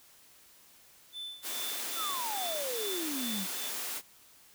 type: tone with tremolo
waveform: triangle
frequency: 3520 Hz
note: A7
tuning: in tune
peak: -36 dBFS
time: 1.12-3.71 s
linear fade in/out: 50 ms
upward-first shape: sine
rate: 2.4 Hz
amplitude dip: 85%
type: high-pass noise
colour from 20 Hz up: white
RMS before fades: -37 dBFS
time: 1.42-4.02 s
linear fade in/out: 50 ms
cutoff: 220 Hz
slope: 48 dB/octave
type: exponential sweep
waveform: sine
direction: down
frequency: 1396.9 to 180 Hz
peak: -35 dBFS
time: 1.95-3.47 s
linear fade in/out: 50 ms
effects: white hiss -59 dBFS RMS until 4.54 s

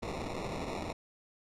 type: noise with sample-and-hold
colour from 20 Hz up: violet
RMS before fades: -38 dBFS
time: 0.02-0.93 s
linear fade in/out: 10 ms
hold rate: 1575 Hz
effects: low-pass 7000 Hz 12 dB/octave

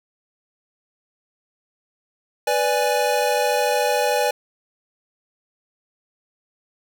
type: chord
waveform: square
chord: G# diminished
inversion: first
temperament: equal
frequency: 493.9 / 587.3 / 830.6 Hz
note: B4 / D5 / G#5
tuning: 0 / 0 / 0 cents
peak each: -23 dBFS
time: 2.47-4.31 s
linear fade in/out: 5 ms
effects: none

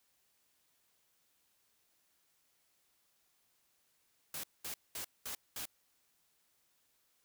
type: noise bursts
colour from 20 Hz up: white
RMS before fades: -42 dBFS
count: 5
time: 4.34-5.655 s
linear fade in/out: 2 ms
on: 95 ms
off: 210 ms
effects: white hiss -75 dBFS RMS until 7.24 s

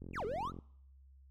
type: click train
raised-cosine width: 3 ms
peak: -34 dBFS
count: 26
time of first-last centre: 0.02-0.588 s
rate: 44 Hz
type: exponential two-way sweep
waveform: triangle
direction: down then up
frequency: 2854 to 394.2 to 1403 Hz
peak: -34 dBFS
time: 0.13-0.52 s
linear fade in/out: 50 ms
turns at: 0.25 s
effects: noise-tail reverb RT60 0.7 s tail -25 dB re dry + added 67 Hz sine -57 dBFS peak until 1.3 s

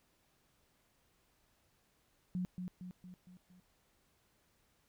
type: tone with echo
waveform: sine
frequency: 181.2 Hz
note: F#3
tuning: 36 cents flat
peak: -34 dBFS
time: 2.35-2.45 s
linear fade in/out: 0 ms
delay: 230 ms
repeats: 5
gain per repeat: -5 dB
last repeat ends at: 3.6 s
effects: pink hiss -74 dBFS RMS until 4.88 s

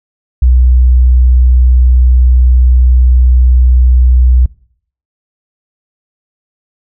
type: tone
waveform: sine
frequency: 62.3 Hz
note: B1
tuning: 16 cents sharp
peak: -3 dBFS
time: 0.42-4.46 s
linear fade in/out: 5 ms
effects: noise-tail reverb RT60 0.6 s tail -22 dB re dry

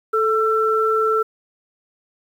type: tone pair together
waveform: sine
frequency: 438.3 / 1341 Hz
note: A4 / E6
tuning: -7 / +29 cents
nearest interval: octave + perfect fifth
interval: 1936 cents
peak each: -18 dBFS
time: 0.13-1.23 s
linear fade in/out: 10 ms
effects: 8-bit

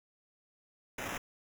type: noise with sample-and-hold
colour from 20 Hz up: blue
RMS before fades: -39 dBFS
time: 0.98-1.18 s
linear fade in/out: 5 ms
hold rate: 4410 Hz
effects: none

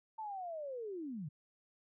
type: linear sweep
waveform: sine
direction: down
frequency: 897 to 133.7 Hz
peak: -40 dBFS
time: 0.18-1.29 s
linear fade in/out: 10 ms
effects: none

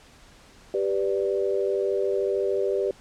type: chord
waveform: sine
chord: G major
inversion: none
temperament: equal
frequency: 392 / 493.9 / 587.3 Hz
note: G4 / B4 / D5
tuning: 0 / 0 / 0 cents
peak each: -24 / -28 / -29 dBFS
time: 0.74-2.91 s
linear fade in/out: 2 ms
effects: pink hiss -52 dBFS RMS until 3 s + low-pass 8000 Hz 12 dB/octave

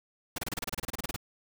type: noise bursts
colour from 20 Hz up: pink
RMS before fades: -34 dBFS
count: 16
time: 0.36-1.163 s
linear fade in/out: 5 ms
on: 23 ms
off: 29 ms
effects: none

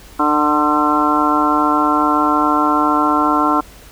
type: harmonic tone with a mistuned harmonic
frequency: 149.6 Hz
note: D3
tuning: 32 cents sharp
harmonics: 2 / 3 / 4 / 5 / 6 / 7 / 8 / 9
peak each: -17 / -27 / -26 / -21 / -22 / -17 / -27 / -18 dBFS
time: 0.19-3.61 s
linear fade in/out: 10 ms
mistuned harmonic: 8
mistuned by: -20 cents
effects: added 50 Hz sine -42 dBFS peak until 3.91 s + pink hiss -42 dBFS RMS until 3.91 s

